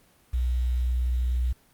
sine tone with quantisation, 61.74 Hz, B1, in tune, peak -22 dBFS, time 0.33-1.53 s, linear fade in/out 10 ms, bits 8, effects pink hiss -60 dBFS RMS until 1.73 s + Opus 24 kbps

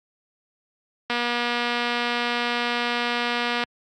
click train, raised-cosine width 0.3 ms, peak -9 dBFS, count 610, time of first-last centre 1.1-3.638 s, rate 240 Hz, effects high-pass 100 Hz 12 dB/octave + Opus 48 kbps

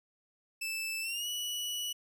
sawtooth tone with pitch glide, 2637 to 2943 Hz, E7 to F#7, 0 to -10 cents, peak -31 dBFS, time 0.61-1.93 s, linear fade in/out 10 ms, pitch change +190 cents, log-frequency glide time 1.01-1.28 s, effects none

